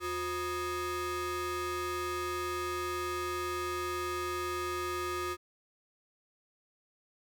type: ring-modulated tone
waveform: 40% pulse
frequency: 440 Hz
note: A4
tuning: in tune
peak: -29 dBFS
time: 0-5.37 s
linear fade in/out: 50 ms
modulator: 799 Hz
effects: none